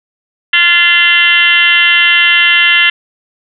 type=tone with frequency modulation; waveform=sine; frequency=2403 Hz; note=D7; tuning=39 cents sharp; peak=-5 dBFS; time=0.53-2.9 s; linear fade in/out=5 ms; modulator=337 Hz; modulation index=2.5; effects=none